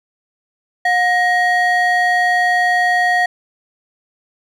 triangle ring-modulated tone, 1300 Hz, E6, 24 cents flat, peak -7 dBFS, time 0.85-3.26 s, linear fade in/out 5 ms, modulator 580 Hz, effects none

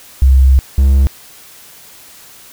sine / triangle tone pair in turn, 66.1 / 67.65 Hz, C2 / C#2, +18 / -42 cents, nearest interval unison, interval 40 cents, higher second, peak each -4 dBFS, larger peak neither, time 0.22-0.59 / 0.78-1.07 s, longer first, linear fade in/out 0 ms, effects white hiss -39 dBFS RMS until 2.52 s

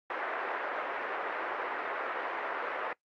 white band-pass noise, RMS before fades -35 dBFS, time 0.1-2.93 s, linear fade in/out 2 ms, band 390 to 1800 Hz, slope 24 dB/octave, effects noise-tail reverb RT60 0.1 s tail -22 dB re dry + Opus 48 kbps

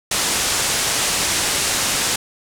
white low-pass noise, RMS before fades -20 dBFS, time 0.11-2.16 s, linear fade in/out 5 ms, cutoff 9500 Hz, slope 24 dB/octave, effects none

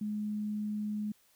sine tone, 210.4 Hz, G#3, 23 cents sharp, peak -32 dBFS, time 0.01-1.12 s, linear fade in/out 5 ms, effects white hiss -67 dBFS RMS until 1.35 s

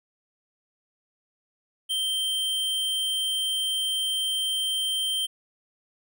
square tone, 3136 Hz, G7, in tune, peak -25 dBFS, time 1.89-5.27 s, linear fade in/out 20 ms, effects none

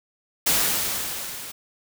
white noise with level ramp, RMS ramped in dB -19 to -37 dBFS, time 0.46-1.52 s, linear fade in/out 10 ms, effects none

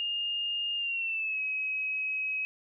sine tone with pitch glide, 2828 to 2549 Hz, F7 to D#7, +21 to +41 cents, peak -29 dBFS, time 0-2.45 s, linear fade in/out 0 ms, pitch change -180 cents, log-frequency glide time 0.76-1.41 s, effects none

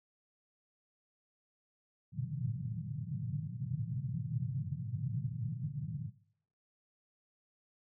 pink band-pass noise, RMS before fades -38 dBFS, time 2.12-6.11 s, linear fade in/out 50 ms, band 110 to 160 Hz, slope 48 dB/octave, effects noise-tail reverb RT60 0.6 s tail -17 dB re dry

